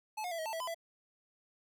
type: tone with pitch steps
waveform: square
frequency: 862 / 718 / 668 / 636 / 888 / 654 / 1011 / 667 Hz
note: A5 / F5 / E5 / D#5 / A5 / E5 / B5 / E5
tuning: -36 / +48 / +23 / +38 / +16 / -14 / +40 / +20 cents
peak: -37 dBFS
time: 0.17-0.746 s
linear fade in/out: 10 ms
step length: 72 ms
effects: none